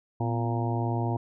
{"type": "harmonic tone with a mistuned harmonic", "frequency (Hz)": 116.54, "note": "A#2", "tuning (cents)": 0, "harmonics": [1, 2, 3, 4, 5, 6, 7, 8], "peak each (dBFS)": [-27, -34, -34, -41, -42, -36, -38, -37], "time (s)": [0.2, 1.17], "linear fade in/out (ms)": 5, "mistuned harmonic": 2, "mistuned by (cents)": 120, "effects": []}